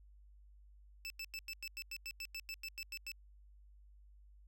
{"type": "tone bursts", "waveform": "25% pulse", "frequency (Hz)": 2637, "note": "E7", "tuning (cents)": 0, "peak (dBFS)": -38, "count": 15, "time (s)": [1.05, 3.117], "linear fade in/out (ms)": 0, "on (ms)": 51, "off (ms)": 93, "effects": ["added 50 Hz sine -58 dBFS peak until 4.47 s"]}